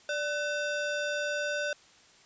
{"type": "ring-modulated tone", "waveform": "square", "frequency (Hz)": 1046.5, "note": "C6", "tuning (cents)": 0, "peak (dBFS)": -27, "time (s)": [0.09, 1.73], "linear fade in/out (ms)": 2, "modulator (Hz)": 460, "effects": ["white hiss -58 dBFS RMS until 2.25 s", "resampled to 16000 Hz"]}